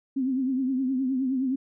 sine tone with vibrato, 261.6 Hz, C4, in tune, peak -23 dBFS, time 0.16-1.56 s, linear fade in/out 10 ms, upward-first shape triangle, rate 9.6 Hz, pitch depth 91 cents each way, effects none

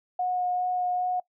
sine tone with vibrato, 725 Hz, F#5, 35 cents flat, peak -24 dBFS, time 0.19-1.2 s, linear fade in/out 5 ms, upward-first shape sine, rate 2.5 Hz, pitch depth 10 cents each way, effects noise-tail reverb RT60 0.1 s tail -21 dB re dry

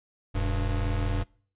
square tone pair together, 40.7 / 97.4 Hz, E1 / G2, -21 / -11 cents, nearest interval octave + minor third, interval 1510 cents, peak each -28 / -29 dBFS, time 0.34-1.24 s, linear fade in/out 20 ms, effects noise-tail reverb RT60 0.5 s tail -25 dB re dry + resampled to 8000 Hz

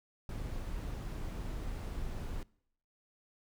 brown noise, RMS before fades -39 dBFS, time 0.29-2.43 s, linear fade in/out 2 ms, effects noise-tail reverb RT60 0.7 s tail -24 dB re dry

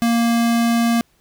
square tone, 233.1 Hz, A#3, in tune, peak -15 dBFS, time 0.02-1.01 s, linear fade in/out 0 ms, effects pink hiss -60 dBFS RMS until 1.2 s

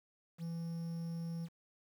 triangle tone with quantisation, 166.9 Hz, E3, 22 cents sharp, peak -36 dBFS, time 0.38-1.49 s, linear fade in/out 50 ms, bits 10, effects none

